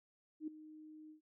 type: tone with ADSR envelope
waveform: sine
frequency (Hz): 309.4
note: D#4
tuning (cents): -10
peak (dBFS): -37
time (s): 0.4-1.21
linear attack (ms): 76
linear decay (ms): 6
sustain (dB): -15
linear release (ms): 110
effects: none

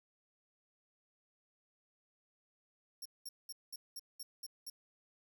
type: tone bursts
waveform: 20% pulse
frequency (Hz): 5520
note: F8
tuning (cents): -21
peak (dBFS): -38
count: 8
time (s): 3.02-4.7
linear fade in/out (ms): 5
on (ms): 35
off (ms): 200
effects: none

